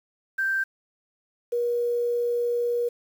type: tone pair in turn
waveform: sine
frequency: 1568 / 479 Hz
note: G6 / A#4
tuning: 0 / +47 cents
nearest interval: octave + major sixth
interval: 2053 cents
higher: first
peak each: -22 dBFS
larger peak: neither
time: 0.38-0.64 / 1.52-2.89 s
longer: second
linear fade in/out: 10 ms
effects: 8-bit